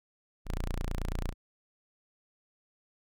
sawtooth tone, 29.13 Hz, A#0, in tune, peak -27 dBFS, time 0.45-1.34 s, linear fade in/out 50 ms, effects none

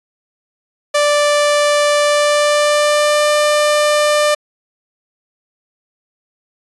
sawtooth tone with pitch glide, 587.3 to 595.8 Hz, D5 to D5, 0 to +25 cents, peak -7 dBFS, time 0.94-4.35 s, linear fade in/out 10 ms, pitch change +25 cents, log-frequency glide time 2.02-3.31 s, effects resampled to 24000 Hz

